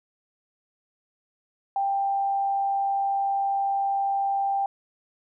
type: tone with frequency modulation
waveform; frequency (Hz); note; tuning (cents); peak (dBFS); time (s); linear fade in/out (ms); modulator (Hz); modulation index
sine; 790; G5; +13; -22; 1.76-4.66; 2; 92.7; 0.21
effects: none